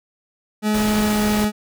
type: tone with pitch glide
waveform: 40% pulse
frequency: 212.6 to 210.8 Hz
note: G#3 to G#3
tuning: +41 to +26 cents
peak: -16 dBFS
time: 0.62-1.52 s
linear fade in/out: 50 ms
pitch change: -15 cents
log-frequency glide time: 0.87-1.2 s
type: noise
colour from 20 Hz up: pink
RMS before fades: -27 dBFS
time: 0.74-1.45 s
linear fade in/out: 5 ms
effects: none